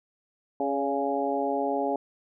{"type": "harmonic tone with a mistuned harmonic", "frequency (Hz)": 138.59, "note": "C#3", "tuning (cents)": 0, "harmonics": [2, 3, 4, 5, 6], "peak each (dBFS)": [-31, -31, -31, -31, -31], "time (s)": [0.6, 1.96], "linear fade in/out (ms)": 2, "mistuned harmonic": 4, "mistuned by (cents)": 34, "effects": []}